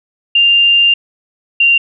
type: tone pair in turn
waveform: sine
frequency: 2794 / 2773 Hz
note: F7 / F7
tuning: 0 / -13 cents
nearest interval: unison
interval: 13 cents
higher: first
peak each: -6 dBFS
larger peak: neither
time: 0.35-0.94 / 1.6-1.78 s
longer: first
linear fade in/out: 5 ms
effects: none